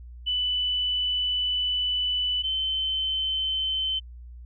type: tone pair in turn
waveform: sine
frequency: 2986 / 3073 Hz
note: F#7 / G7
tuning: +15 / -35 cents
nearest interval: unison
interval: 50 cents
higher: second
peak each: -23 / -24 dBFS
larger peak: first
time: 0.26-2.43 / 2.43-4 s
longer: first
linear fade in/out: 20 ms
effects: added 60 Hz sine -40 dBFS peak until 4.45 s